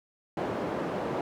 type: band-pass noise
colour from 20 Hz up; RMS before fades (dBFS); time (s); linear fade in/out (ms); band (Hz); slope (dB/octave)
white; -32; 0.37-1.21; 2; 150 to 640; 12
effects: none